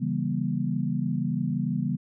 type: chord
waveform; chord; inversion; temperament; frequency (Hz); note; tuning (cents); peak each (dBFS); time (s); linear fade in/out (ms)
sine; C# diminished seventh; none; equal with one note detuned; 138.59 / 164.81 / 196 / 239.2; C#3 / E3 / G3 / Bb3; 0 / 0 / 0 / +45; -30; 0-1.97; 20
effects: none